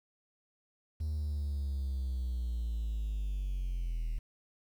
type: linear sweep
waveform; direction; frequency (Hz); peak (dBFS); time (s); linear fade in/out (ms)
triangle; down; 77.78 to 38.61; -29; 1-4.19; 10
effects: tanh soft clip ceiling -26 dBFS + 10-bit